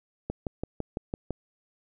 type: click train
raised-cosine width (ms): 2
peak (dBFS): -17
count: 7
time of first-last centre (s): 0.3-1.307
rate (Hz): 5.96
effects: none